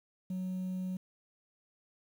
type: tone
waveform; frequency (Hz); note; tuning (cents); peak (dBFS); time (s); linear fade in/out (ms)
sine; 185; F#3; 0; -31; 0.3-0.97; 5
effects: tanh soft clip ceiling -33 dBFS + 10-bit